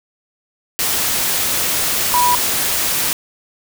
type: tone in noise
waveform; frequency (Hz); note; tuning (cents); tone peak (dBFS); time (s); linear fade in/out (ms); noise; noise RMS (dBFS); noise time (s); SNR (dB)
sine; 979; B5; -15; -12; 2.14-2.35; 0; white; -18; 0.79-3.13; +3
effects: none